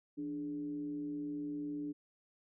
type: tone with frequency modulation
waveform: sine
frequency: 293.7 Hz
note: D4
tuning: in tune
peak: -37 dBFS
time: 0.17-1.93 s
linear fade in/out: 20 ms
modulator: 128 Hz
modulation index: 0.36
effects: none